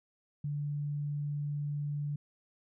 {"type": "tone", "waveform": "sine", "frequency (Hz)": 145.9, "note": "D3", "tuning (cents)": -11, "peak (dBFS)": -32, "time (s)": [0.44, 2.16], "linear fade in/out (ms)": 5, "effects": []}